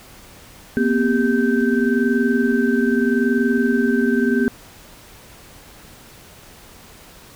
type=tone cluster; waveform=sine; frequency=235.4 / 256.2 / 398.8 / 1552 Hz; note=A#3 / C4 / G4 / G6; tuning=+17 / -36 / +30 / -18 cents; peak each=-18 / -20 / -21 / -25 dBFS; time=0.77-4.48 s; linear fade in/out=0 ms; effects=pink hiss -44 dBFS RMS until 7.35 s